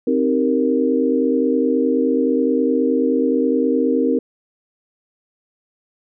sine chord, C minor seventh, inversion none, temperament equal, 261.6 / 311.1 / 392 / 466.2 Hz, C4 / Eb4 / G4 / Bb4, 0 / 0 / 0 / 0 cents, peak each -18 / -21 / -24 / -19 dBFS, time 0.07-4.19 s, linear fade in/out 5 ms, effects none

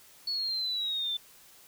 sine linear sweep, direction down, 4422 to 3520 Hz, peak -29 dBFS, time 0.27-1.17 s, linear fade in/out 5 ms, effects white hiss -56 dBFS RMS until 1.67 s

